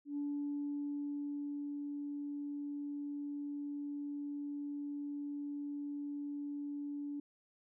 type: tone with ADSR envelope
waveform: sine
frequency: 288.4 Hz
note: D4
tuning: 31 cents flat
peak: -34 dBFS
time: 0.05-7.2 s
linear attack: 120 ms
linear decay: 1600 ms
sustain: -4 dB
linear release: 4 ms
effects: tanh soft clip ceiling -31 dBFS